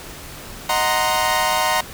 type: chord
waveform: sawtooth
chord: C half-diminished seventh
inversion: first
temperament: equal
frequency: 622.3 / 740 / 932.3 / 1046.5 Hz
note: Eb5 / Gb5 / Bb5 / C6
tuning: 0 / 0 / 0 / 0 cents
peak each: -21 / -19 / -17 / -19 dBFS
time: 0.69-1.81 s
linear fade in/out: 5 ms
effects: pink hiss -36 dBFS RMS until 1.93 s